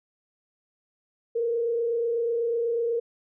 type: tone with frequency modulation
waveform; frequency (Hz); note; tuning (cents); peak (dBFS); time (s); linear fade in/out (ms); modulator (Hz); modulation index
sine; 466.6; A#4; +2; -23; 1.35-3; 10; 28.1; 0.45
effects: none